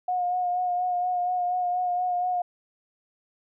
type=tone with vibrato; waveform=sine; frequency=720 Hz; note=F#5; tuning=47 cents flat; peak=-23 dBFS; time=0.08-2.42 s; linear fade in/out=5 ms; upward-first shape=sine; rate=4.2 Hz; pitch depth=24 cents each way; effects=none